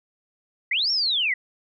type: linear two-way sweep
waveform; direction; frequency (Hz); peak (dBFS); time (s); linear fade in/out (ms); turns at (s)
sine; up then down; 1899 to 5588 to 1899; -20; 0.71-1.34; 5; 0.91
effects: none